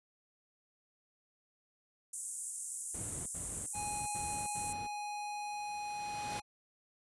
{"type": "band-pass noise", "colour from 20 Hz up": "white", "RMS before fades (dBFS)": -42, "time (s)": [2.13, 4.73], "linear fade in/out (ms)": 5, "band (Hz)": [7400, 10000], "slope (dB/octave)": 48}
{"type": "noise bursts", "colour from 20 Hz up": "brown", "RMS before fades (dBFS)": -42, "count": 5, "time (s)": [2.94, 4.868], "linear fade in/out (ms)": 5, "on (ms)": 320, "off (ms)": 82}
{"type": "tone", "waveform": "square", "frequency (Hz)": 830.6, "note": "G#5", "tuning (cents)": 0, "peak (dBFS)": -39, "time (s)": [3.73, 6.42], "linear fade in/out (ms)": 50}
{"type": "noise with exponential growth", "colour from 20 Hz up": "pink", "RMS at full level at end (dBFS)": -41, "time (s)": [5.15, 6.4], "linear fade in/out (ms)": 5, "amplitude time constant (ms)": 270}
{"effects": ["high-pass 80 Hz 12 dB/octave", "resampled to 24000 Hz"]}